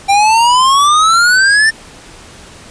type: exponential sweep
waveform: square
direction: up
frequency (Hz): 784 to 1806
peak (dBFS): -7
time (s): 0.08-1.71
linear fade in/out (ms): 20
effects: pink hiss -36 dBFS RMS until 2.7 s + resampled to 22050 Hz